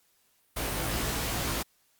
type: noise with comb filter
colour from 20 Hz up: pink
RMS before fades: -31 dBFS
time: 0.56-1.63 s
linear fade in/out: 10 ms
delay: 18 ms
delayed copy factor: +0.9
effects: white hiss -68 dBFS RMS until 1.99 s + Opus 48 kbps